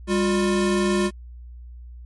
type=tone pair together; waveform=square; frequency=200 / 355.7 Hz; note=G3 / F4; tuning=+35 / +32 cents; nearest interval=minor seventh; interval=997 cents; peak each=-22 dBFS; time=0.07-1.11 s; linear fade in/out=50 ms; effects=added 60 Hz sine -37 dBFS peak until 2.05 s + MP3 48 kbps